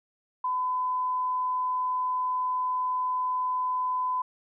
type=tone; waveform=sine; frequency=1009 Hz; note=B5; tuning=37 cents sharp; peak=-25 dBFS; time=0.44-4.22 s; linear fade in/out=5 ms; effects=none